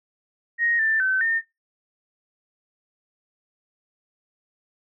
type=tone with pitch steps; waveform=sine; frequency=1871 / 1777 / 1530 / 1820 Hz; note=A#6 / A6 / G6 / A#6; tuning=+6 / +17 / -42 / -42 cents; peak=-19 dBFS; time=0.58-1.42 s; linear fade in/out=50 ms; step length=210 ms; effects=noise-tail reverb RT60 0.2 s tail -19 dB re dry